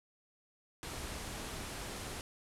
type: low-pass noise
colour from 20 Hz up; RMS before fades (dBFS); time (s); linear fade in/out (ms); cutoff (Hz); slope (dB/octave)
pink; -43; 0.83-2.21; 0; 12000; 48
effects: none